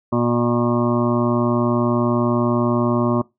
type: harmonic tone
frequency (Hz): 120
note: B2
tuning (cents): -49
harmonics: 1 / 2 / 3 / 5 / 6 / 7 / 8 / 9 / 10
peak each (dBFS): -23 / -19 / -22 / -25 / -36 / -35 / -30 / -26 / -34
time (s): 0.12-3.22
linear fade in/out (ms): 10
effects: noise-tail reverb RT60 0.2 s tail -21 dB re dry